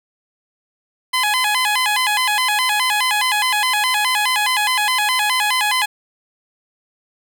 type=tone with vibrato; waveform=15% pulse; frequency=925 Hz; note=A#5; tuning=14 cents flat; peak=-9 dBFS; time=1.13-5.86 s; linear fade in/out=10 ms; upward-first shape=square; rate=4.8 Hz; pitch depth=170 cents each way; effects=8-bit